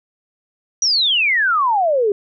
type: exponential sweep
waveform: sine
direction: down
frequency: 5920 to 392 Hz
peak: -13 dBFS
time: 0.82-2.12 s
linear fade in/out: 2 ms
effects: none